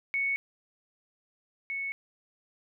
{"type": "tone pair in turn", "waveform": "sine", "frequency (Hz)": [2217, 2209], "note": ["C#7", "C#7"], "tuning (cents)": [0, -7], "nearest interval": "unison", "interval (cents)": 7, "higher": "first", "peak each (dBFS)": [-26, -31], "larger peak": "first", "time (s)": [[0.14, 0.36], [1.7, 1.92]], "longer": "neither", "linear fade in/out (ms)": 0, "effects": []}